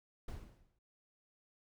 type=noise with exponential decay; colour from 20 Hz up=brown; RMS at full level=-41 dBFS; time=0.28-0.79 s; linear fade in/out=5 ms; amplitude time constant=110 ms; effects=none